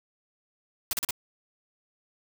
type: noise bursts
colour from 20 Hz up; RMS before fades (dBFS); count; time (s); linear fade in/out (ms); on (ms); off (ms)
white; -28; 4; 0.91-1.108; 2; 21; 38
effects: none